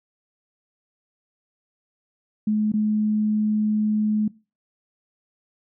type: tone with dropouts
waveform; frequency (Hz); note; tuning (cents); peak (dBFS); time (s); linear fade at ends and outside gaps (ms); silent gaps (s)
sine; 213.1; G#3; +45; -18; 2.47-4.28; 5; 2.72-2.737
effects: noise-tail reverb RT60 0.3 s tail -21 dB re dry